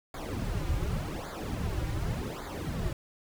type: noise with flanger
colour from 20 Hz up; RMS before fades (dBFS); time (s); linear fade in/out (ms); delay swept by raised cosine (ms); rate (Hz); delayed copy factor
brown; -33; 0.14-2.93; 2; 0.35 to 4.65; 0.87; -0.85
effects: none